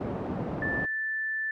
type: band-pass noise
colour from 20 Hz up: pink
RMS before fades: -33 dBFS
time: 0-0.86 s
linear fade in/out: 10 ms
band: 110 to 710 Hz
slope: 12 dB/octave
type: tone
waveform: sine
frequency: 1760 Hz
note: A6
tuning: in tune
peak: -28 dBFS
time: 0.62-1.51 s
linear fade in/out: 2 ms
effects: none